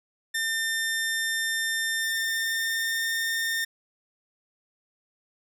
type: tone with pitch glide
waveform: sawtooth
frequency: 1800 to 1816.7 Hz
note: A6 to A#6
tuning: +39 to -45 cents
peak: -22 dBFS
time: 0.34-3.65 s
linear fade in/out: 10 ms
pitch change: +16 cents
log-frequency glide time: 1.99-3.14 s
effects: none